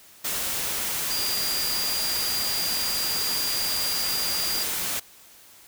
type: tone in noise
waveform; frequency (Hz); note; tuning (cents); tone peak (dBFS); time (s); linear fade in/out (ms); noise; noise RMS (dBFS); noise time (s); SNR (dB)
sine; 4785; D8; +32; -27; 1.1-4.64; 10; white; -28; 0.24-5; -2
effects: white hiss -51 dBFS RMS until 5.67 s

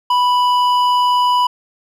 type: tone with hard clipping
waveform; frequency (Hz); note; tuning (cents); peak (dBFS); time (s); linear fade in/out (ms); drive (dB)
triangle; 987.8; B5; 0; -13; 0.1-1.47; 5; 12
effects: none

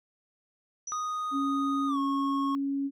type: tone with exponential decay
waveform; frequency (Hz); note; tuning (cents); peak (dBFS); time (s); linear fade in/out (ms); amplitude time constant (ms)
sine; 5900; F#8; -6; -33; 0.87-1.38; 5; 110
type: tone with pitch glide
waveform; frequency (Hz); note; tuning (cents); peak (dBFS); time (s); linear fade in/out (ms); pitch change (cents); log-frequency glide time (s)
triangle; 1242 to 1093.8; D#6 to C#6; -3 to -23; -28; 0.92-2.55; 0; -220; 1.87-1.98
type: tone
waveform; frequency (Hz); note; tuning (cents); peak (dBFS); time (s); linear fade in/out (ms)
sine; 277.2; C#4; 0; -27; 1.31-2.91; 50
effects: none

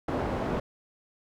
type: low-pass noise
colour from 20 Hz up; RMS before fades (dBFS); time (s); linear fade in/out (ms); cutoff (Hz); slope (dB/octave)
white; -30; 0.08-0.6; 5; 650; 12
effects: none

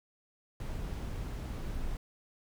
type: noise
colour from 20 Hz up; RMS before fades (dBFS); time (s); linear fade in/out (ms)
brown; -37; 0.6-1.97; 2
effects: none

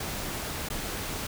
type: noise with dropouts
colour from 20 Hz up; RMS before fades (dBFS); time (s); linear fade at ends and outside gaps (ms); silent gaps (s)
pink; -34; 0-1.27; 5; 0.688-0.7
effects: none

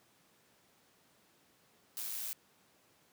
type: noise with amplitude modulation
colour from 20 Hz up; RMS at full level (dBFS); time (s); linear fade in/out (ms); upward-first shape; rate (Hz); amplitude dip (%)
blue; -38; 1.97-2.33; 0; sine; 112; 45
effects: pink hiss -68 dBFS RMS until 3.12 s + high-pass 150 Hz 12 dB/octave

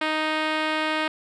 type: tone with low-pass filter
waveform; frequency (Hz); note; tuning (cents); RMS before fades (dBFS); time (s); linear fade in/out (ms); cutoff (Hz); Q
5% pulse; 311.1; D#4; 0; -25; 0.01-1.08; 5; 3600; 0.53
effects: none

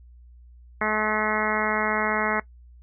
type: harmonic tone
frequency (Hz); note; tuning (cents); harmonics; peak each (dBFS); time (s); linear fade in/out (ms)
214.5; A3; -44; 1 / 2 / 3 / 4 / 5 / 6 / 7 / 8 / 9 / 10; -31 / -31 / -31 / -31 / -31 / -31 / -31 / -31 / -31 / -31; 0.81-2.4; 5
effects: noise-tail reverb RT60 0.1 s tail -19 dB re dry + added 60 Hz sine -46 dBFS peak until 2.82 s

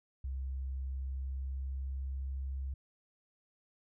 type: tone with pitch glide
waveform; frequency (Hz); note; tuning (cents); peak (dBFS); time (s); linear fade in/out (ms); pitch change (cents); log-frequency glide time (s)
sine; 66.2 to 67.05; C2 to C2; +21 to +43; -35; 0.24-2.74; 5; +22; 0.79-2.37
effects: none

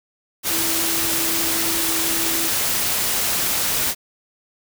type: tone in noise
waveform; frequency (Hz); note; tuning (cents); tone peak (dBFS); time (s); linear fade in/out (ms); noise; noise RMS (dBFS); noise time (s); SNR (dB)
sine; 330.1; E4; +2; -29; 0.48-2.51; 50; white; -21; 0.43-3.95; -11
effects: none

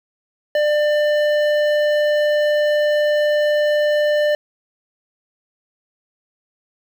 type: tone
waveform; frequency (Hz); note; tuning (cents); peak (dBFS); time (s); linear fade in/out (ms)
square; 596; D5; +25; -15; 0.55-4.35; 2
effects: low-pass 3000 Hz 12 dB/octave + 7-bit

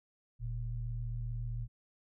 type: tone pair together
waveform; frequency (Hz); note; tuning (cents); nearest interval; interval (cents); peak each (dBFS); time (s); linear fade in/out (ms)
sine; 41.2 / 116.54; E1 / A#2; 0 / 0; octave + tritone; 1800; -38 / -37; 0.39-1.68; 50
effects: none

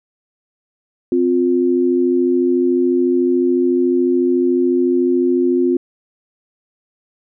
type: tone pair together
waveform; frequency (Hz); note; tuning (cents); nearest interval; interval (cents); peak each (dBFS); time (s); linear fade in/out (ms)
sine; 260.2 / 354.1; C4 / F4; -9 / +24; perfect fourth; 533; -16 / -14; 1.12-5.77; 2
effects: none

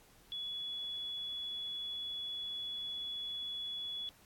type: tone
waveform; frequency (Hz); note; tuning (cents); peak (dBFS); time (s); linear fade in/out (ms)
sine; 3394; G#7; +37; -38; 0.32-4.09; 0
effects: pink hiss -63 dBFS RMS until 4.25 s + AAC 64 kbps

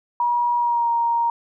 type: tone with pitch glide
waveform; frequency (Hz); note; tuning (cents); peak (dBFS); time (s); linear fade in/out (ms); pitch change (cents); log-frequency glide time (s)
sine; 959 to 935.5; A#5 to A#5; +49 to +6; -17; 0.2-1.3; 2; -43; 0.57-0.9
effects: none

